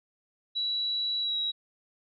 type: tone with pitch glide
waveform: sine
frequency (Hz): 3920 to 3864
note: B7 to B7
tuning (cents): -14 to -39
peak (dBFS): -27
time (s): 0.55-1.52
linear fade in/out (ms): 20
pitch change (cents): -25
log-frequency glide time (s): 1.2-1.36
effects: none